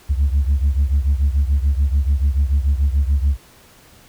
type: beating tone pair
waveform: sine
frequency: 68 / 74.9 Hz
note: C#2 / D2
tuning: -33 / +35 cents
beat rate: 6.9 Hz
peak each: -14 / -17 dBFS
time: 0.09-3.37 s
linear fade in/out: 20 ms
effects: tanh soft clip ceiling -10 dBFS + pink hiss -48 dBFS RMS until 4.08 s